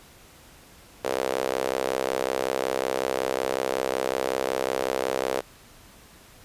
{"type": "tone with high-pass filter", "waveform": "sawtooth", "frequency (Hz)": 65.41, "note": "C2", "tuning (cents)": 0, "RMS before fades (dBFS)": -27, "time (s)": [1.04, 5.41], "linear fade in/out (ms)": 10, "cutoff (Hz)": 490, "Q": 2.8, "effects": ["pink hiss -51 dBFS RMS until 6.44 s", "resampled to 32000 Hz"]}